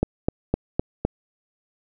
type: click train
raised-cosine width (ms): 2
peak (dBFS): -6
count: 5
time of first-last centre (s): 0.03-1.05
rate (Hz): 3.92
effects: none